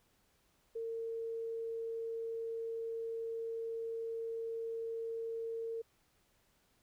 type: tone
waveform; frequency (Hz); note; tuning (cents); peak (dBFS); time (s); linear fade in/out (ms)
sine; 455.6; A#4; -40; -37; 0.75-5.82; 10
effects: pink hiss -73 dBFS RMS until 6.82 s